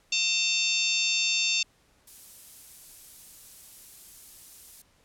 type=harmonic tone; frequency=900 Hz; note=A5; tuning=39 cents sharp; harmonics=3 / 4 / 5 / 6 / 7 / 8; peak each=-27 / -29 / -31 / -33 / -34 / -35 dBFS; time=0.12-1.63 s; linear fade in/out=5 ms
type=noise; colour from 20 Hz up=violet; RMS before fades=-43 dBFS; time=2.07-4.82 s; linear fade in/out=5 ms
effects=pink hiss -64 dBFS RMS until 5.04 s + low-pass 11000 Hz 12 dB/octave